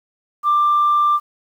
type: tone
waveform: sine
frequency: 1184 Hz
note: D6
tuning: 14 cents sharp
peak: -11 dBFS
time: 0.43-1.2 s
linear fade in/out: 50 ms
effects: tanh soft clip ceiling -9 dBFS + 8-bit